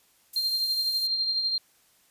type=high-pass noise; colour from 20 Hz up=white; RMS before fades=-38 dBFS; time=0.33-1.07 s; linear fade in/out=5 ms; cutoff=11000 Hz; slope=12 dB/octave
type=tone with tremolo; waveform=sine; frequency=4186 Hz; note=C8; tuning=in tune; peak=-22 dBFS; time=0.36-1.58 s; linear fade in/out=2 ms; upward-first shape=triangle; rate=12 Hz; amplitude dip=50%
effects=white hiss -63 dBFS RMS until 2.1 s + resampled to 32000 Hz

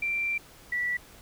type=tone pair in turn; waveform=sine; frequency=2356 / 1955 Hz; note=D7 / B6; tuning=+5 / -18 cents; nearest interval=minor third; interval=323 cents; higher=first; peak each=-26 / -26 dBFS; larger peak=neither; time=0.02-0.38 / 0.72-0.97 s; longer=first; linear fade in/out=5 ms; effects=pink hiss -52 dBFS RMS until 1.21 s

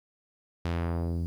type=tone with low-pass filter sweep; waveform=sawtooth; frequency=84.7 Hz; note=E2; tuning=48 cents sharp; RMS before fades=-30 dBFS; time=0.65-1.26 s; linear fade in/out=0 ms; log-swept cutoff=5000 to 200 Hz; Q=0.85; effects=10-bit

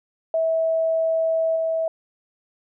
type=tone with level steps; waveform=sine; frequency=650 Hz; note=E5; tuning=24 cents flat; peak=-18 / -20 dBFS; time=0.34-1.88 s; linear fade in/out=2 ms; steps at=1.56 s; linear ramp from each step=2 ms; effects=none

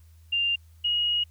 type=tone pair in turn; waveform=sine; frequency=2794 / 2886 Hz; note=F7 / F#7; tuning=0 / -44 cents; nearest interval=minor second; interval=56 cents; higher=second; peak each=-22 / -22 dBFS; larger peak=neither; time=0.32-0.56 / 0.84-1.24 s; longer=second; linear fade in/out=10 ms; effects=added 81 Hz sine -50 dBFS peak until 1.3 s + white hiss -66 dBFS RMS until 1.3 s

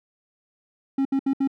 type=tone bursts; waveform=triangle; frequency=271.4 Hz; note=C#4; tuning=36 cents flat; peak=-17 dBFS; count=4; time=0.98-1.475 s; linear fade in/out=5 ms; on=72 ms; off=69 ms; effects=none

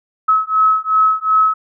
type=beating tone pair; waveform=sine; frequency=1286 / 1288.7 Hz; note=E6 / E6; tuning=-43 / -40 cents; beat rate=2.7 Hz; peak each=-14 dBFS; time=0.28-1.54 s; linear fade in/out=10 ms; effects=none

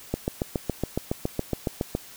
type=click train; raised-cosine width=2 ms; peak=-11 dBFS; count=14; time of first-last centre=0.14-1.951 s; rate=7.18 Hz; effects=white hiss -46 dBFS RMS until 2.16 s

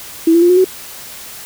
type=tone with pitch steps; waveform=sine; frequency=328 / 338.8 / 349.9 / 361.4 / 373.3 Hz; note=E4 / E4 / F4 / F#4 / F#4; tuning=-9 / +48 / +3 / -41 / +15 cents; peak=-6 dBFS; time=0.27-0.645 s; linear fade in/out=5 ms; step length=75 ms; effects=white hiss -32 dBFS RMS until 1.45 s

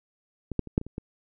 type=clicks; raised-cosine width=3 ms; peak=-19 / -11 / -27 / -8 / -23 / -27 / -20 dBFS; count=7; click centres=0.517 / 0.593 / 0.673 / 0.779 / 0.814 / 0.866 / 0.981 s; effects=none

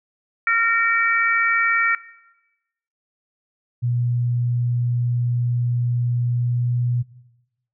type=harmonic tone; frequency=459.4 Hz; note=A#4; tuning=25 cents flat; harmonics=3 / 4 / 5; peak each=-19 / -20 / -21 dBFS; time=0.47-1.95 s; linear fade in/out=2 ms
type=tone with pitch glide; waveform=sine; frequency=121.1 to 121.8 Hz; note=B2 to B2; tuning=-34 to -24 cents; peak=-18 dBFS; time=3.82-7.03 s; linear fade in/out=20 ms; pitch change=+10 cents; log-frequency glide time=6.32-6.77 s
effects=noise-tail reverb RT60 1.0 s tail -19 dB re dry

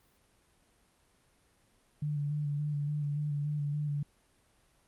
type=tone with vibrato; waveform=sine; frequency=146.83 Hz; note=D3; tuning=in tune; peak=-30 dBFS; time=2.02-4.03 s; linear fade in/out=5 ms; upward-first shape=square; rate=3.5 Hz; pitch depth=24 cents each way; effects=pink hiss -68 dBFS RMS until 4.87 s + Opus 32 kbps

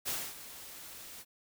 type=noise with ADSR envelope; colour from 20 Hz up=white; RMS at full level=-34 dBFS; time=0.05-1.25 s; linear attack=31 ms; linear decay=250 ms; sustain=-14 dB; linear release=42 ms; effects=none

